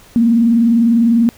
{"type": "tone with vibrato", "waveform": "sine", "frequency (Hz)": 231.8, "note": "A#3", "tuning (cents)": -10, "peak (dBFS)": -8, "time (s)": [0.16, 1.29], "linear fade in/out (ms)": 0, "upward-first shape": "sine", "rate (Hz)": 20, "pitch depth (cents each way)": 77, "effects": ["pink hiss -44 dBFS RMS until 1.37 s"]}